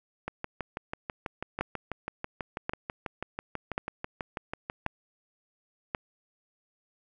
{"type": "two click trains", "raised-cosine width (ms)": 0.5, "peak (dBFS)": [-18, -14], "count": [29, 5], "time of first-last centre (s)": [[0.28, 4.863], [1.61, 5.948]], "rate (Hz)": [6.11, 0.922], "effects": []}